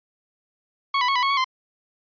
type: tone with pitch steps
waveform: sawtooth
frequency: 1106 / 992 / 1100 / 992 / 1099 / 1116 / 1040 Hz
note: C#6 / B5 / C#6 / B5 / C#6 / C#6 / C6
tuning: -4 / +7 / -14 / +7 / -15 / +11 / -11 cents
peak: -15 dBFS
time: 0.94-1.444 s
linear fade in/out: 5 ms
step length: 72 ms
effects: resampled to 11025 Hz